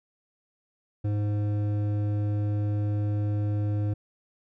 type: tone with hard clipping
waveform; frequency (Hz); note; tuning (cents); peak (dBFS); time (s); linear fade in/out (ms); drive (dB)
sine; 103.83; G#2; 0; -26; 1.04-3.94; 10; 10
effects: none